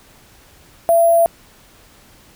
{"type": "tone with sample-and-hold", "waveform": "sine", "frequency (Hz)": 673, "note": "E5", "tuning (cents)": 36, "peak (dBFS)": -9, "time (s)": [0.89, 1.26], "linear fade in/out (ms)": 0, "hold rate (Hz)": 11025, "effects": ["pink hiss -48 dBFS RMS until 2.35 s"]}